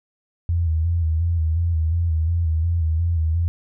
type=tone with vibrato; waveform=sine; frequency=82.41 Hz; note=E2; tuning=in tune; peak=-17 dBFS; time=0.49-3.48 s; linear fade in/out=0 ms; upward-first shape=square; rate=2.8 Hz; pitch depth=55 cents each way; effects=none